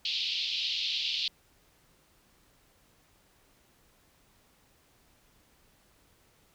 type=band-pass noise; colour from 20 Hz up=white; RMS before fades=-32 dBFS; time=0.05-1.28 s; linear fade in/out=2 ms; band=2700 to 4500 Hz; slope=48 dB/octave; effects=pink hiss -65 dBFS RMS until 6.54 s